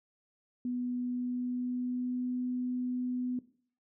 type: tone with pitch glide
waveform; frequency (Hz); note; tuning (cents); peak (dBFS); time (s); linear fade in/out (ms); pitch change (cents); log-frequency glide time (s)
sine; 246.9 to 249.8; B3 to B3; 0 to +20; -31; 0.65-3.39; 2; +20; 1.01-2.33
effects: noise-tail reverb RT60 0.5 s tail -17 dB re dry